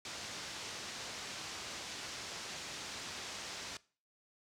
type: low-pass noise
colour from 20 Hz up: white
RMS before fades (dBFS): -45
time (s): 0.05-3.77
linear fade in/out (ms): 2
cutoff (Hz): 6500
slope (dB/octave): 24
effects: noise-tail reverb RT60 0.4 s tail -21 dB re dry + high-pass 60 Hz 12 dB/octave